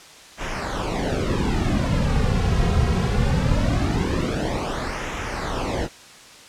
brown noise with flanger, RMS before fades -22 dBFS, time 0.37-5.89 s, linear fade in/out 50 ms, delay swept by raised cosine 0.22 to 3.42 ms, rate 0.21 Hz, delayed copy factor -0.8, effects white hiss -44 dBFS RMS until 6.48 s + low-pass 7000 Hz 12 dB/octave

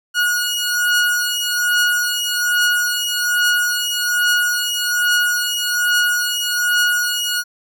sawtooth beating tone pair, 1447 / 1448.2 Hz, F#6 / F#6, -39 / -38 cents, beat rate 1.2 Hz, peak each -15 dBFS, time 0.14-7.44 s, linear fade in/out 50 ms, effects none

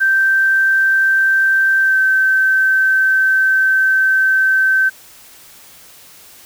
sine tone with pitch glide, 1563 to 1545 Hz, G6 to G6, -6 to -26 cents, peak -10 dBFS, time 0-4.9 s, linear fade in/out 20 ms, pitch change -20 cents, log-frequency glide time 1.81-1.98 s, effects white hiss -42 dBFS RMS until 6.45 s

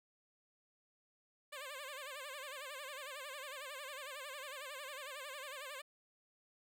10% pulse tone with vibrato, 557 Hz, C#5, 8 cents sharp, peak -37 dBFS, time 1.52-5.82 s, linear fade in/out 10 ms, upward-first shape sine, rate 11 Hz, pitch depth 140 cents each way, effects none

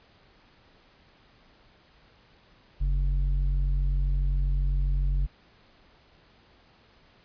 square tone with low-pass filter, 46.25 Hz, F#1, in tune, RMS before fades -25 dBFS, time 2.8-5.27 s, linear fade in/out 20 ms, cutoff 99 Hz, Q 4.5, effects pink hiss -59 dBFS RMS until 7.24 s + resampled to 11025 Hz

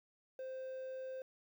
triangle tone with quantisation, 522 Hz, C5, 4 cents flat, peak -40 dBFS, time 0.39-1.22 s, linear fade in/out 2 ms, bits 11, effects none

